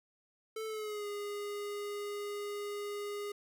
square tone with pitch glide, 440 to 410.5 Hz, A4 to G#4, 0 to -20 cents, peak -38 dBFS, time 0.56-3.32 s, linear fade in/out 5 ms, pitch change -120 cents, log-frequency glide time 0.66-1.07 s, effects none

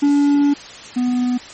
triangle tone pair in turn, 286.4 / 247.8 Hz, D4 / B3, -43 / +6 cents, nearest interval minor third, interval 251 cents, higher first, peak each -9 / -13 dBFS, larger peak first, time 0.02-0.54 / 0.96-1.38 s, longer first, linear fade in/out 10 ms, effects white hiss -36 dBFS RMS until 1.53 s + MP3 32 kbps

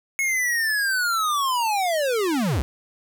square linear sweep, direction down, 2193 to 50.4 Hz, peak -21 dBFS, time 0.19-2.62 s, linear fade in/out 0 ms, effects 10-bit

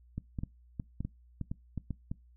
clicks, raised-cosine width 5 ms, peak -23 dBFS, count 11, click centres 0.18 / 0.388 / 0.435 / 0.798 / 1.006 / 1.05 / 1.413 / 1.515 / 1.777 / 1.907 / 2.115 s, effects noise-tail reverb RT60 0.2 s tail -22 dB re dry + added 60 Hz sine -57 dBFS peak until 2.36 s

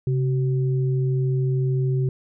sine tone pair together, 133.28 / 377.9 Hz, C3 / F#4, +32 / +37 cents, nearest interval octave + tritone, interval 1805 cents, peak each -19 / -29 dBFS, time 0.07-2.09 s, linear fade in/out 2 ms, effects none

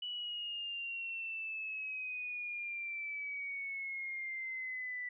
sine exponential sweep, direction down, 2960 to 1973 Hz, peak -38 dBFS, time 0.02-5.09 s, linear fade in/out 5 ms, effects none

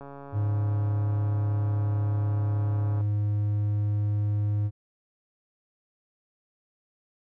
click train, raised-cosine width 1 ms, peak -29 dBFS, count 421, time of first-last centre 0.01-3.01 s, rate 140 Hz
triangle tone, 103.8 Hz, G#2, in tune, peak -21 dBFS, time 0.32-4.71 s, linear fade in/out 50 ms
effects none

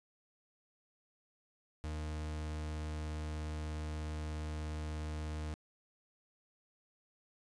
40% pulse tone, 76.8 Hz, D#2, 22 cents flat, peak -37 dBFS, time 1.84-5.54 s, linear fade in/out 0 ms, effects resampled to 22050 Hz

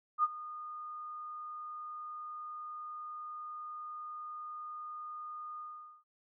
sine tone with ADSR envelope, 1225 Hz, D#6, 27 cents flat, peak -23 dBFS, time 0.18-6.04 s, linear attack 55 ms, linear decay 35 ms, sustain -18 dB, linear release 450 ms, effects none

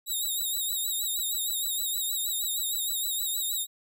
5% pulse tone with vibrato, 3800 Hz, A#7, 33 cents sharp, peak -21 dBFS, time 0.06-3.67 s, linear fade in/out 50 ms, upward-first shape sine, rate 6.4 Hz, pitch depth 69 cents each way, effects none

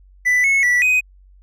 triangle tone with pitch steps, 1987 / 2192 / 1957 / 2506 Hz, B6 / C#7 / B6 / D#7, +10 / -20 / -16 / +12 cents, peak -11 dBFS, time 0.25-1.01 s, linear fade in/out 20 ms, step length 190 ms, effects added 47 Hz sine -45 dBFS peak until 1.42 s

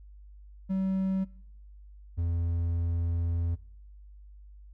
triangle tone pair in turn, 190.5 / 84.86 Hz, G3 / F2, -49 / -49 cents, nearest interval octave + major second, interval 1400 cents, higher first, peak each -24 dBFS, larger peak neither, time 0.69-1.25 / 2.17-3.56 s, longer second, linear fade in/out 20 ms, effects noise-tail reverb RT60 0.8 s tail -25 dB re dry + added 50 Hz sine -47 dBFS peak until 4.73 s

